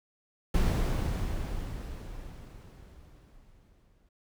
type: noise with exponential decay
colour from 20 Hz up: brown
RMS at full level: -24 dBFS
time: 0.54-4.09 s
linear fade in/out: 5 ms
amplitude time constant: 770 ms
effects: none